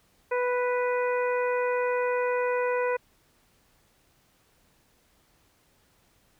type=harmonic tone; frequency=493.9 Hz; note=B4; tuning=in tune; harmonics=1 / 2 / 3 / 4 / 5; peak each=-25 / -31 / -35 / -37 / -39 dBFS; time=0.31-2.97 s; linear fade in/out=10 ms; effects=pink hiss -65 dBFS RMS until 6.39 s